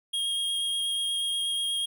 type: tone with vibrato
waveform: square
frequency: 3253 Hz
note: G#7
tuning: 37 cents flat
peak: -27 dBFS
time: 0.13-1.86 s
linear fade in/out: 10 ms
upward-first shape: sine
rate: 8.3 Hz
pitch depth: 9 cents each way
effects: none